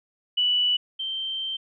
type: tone pair in turn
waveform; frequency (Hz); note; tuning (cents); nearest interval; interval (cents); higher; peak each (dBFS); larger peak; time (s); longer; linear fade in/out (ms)
sine; 2960 / 3129; F#7 / G7; 0 / -4; minor second; 96; second; -19 / -27; first; 0.37-0.77 / 0.99-1.57; second; 10
effects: none